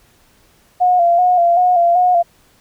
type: tone with vibrato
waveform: sine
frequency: 706 Hz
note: F5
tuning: 19 cents sharp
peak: -9 dBFS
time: 0.8-2.23 s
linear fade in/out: 20 ms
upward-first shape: square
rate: 2.6 Hz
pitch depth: 44 cents each way
effects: pink hiss -53 dBFS RMS until 2.6 s